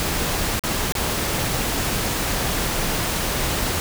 pink noise with dropouts, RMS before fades -23 dBFS, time 0-3.8 s, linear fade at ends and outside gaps 0 ms, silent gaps 0.594-0.637 / 0.922-0.952 s, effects none

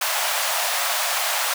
pink high-pass noise, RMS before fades -23 dBFS, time 0.01-1.54 s, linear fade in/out 5 ms, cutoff 610 Hz, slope 48 dB/octave, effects none

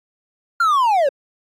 triangle linear sweep, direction down, 1414 to 523.3 Hz, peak -11 dBFS, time 0.6-1.09 s, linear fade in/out 5 ms, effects AAC 64 kbps

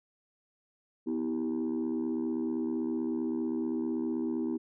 sine chord, E minor, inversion second, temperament equal with one note detuned, 246.9 / 322.5 / 392 Hz, B3 / E4 / G4, 0 / -38 / 0 cents, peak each -31 / -31 / -36 dBFS, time 1.06-4.58 s, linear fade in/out 20 ms, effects tanh soft clip ceiling -25 dBFS

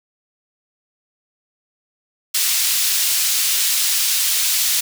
pink high-pass noise, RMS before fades -18 dBFS, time 2.34-4.81 s, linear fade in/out 10 ms, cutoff 3700 Hz, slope 12 dB/octave, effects none

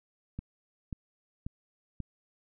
click train, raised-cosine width 5 ms, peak -24 dBFS, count 4, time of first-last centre 0.39-2.003 s, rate 1.86 Hz, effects none

